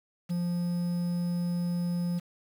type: tone with quantisation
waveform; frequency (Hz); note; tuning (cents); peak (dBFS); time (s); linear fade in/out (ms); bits
triangle; 174.61; F3; 0; -25; 0.29-2.2; 20; 8
effects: none